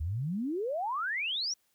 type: exponential sweep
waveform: sine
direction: up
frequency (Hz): 72 to 5940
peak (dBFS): -30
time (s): 0-1.54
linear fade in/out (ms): 10
effects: white hiss -73 dBFS RMS until 1.74 s